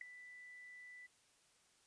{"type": "tone with ADSR envelope", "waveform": "sine", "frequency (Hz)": 1983, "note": "B6", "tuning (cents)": 7, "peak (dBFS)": -39, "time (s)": [0.01, 1.07], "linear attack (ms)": 3, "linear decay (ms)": 6, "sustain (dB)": -14, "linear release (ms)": 14, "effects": ["white hiss -72 dBFS RMS until 1.86 s", "resampled to 22050 Hz"]}